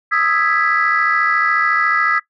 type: chord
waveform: sine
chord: E major seventh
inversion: third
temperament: equal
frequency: 1244.5 / 1318.5 / 1661.2 / 1975.5 Hz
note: D#6 / E6 / G#6 / B6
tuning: 0 / 0 / 0 / 0 cents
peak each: -18 dBFS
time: 0.11-2.2 s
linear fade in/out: 20 ms
effects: noise-tail reverb RT60 0.1 s tail -17 dB re dry + tanh soft clip ceiling -5 dBFS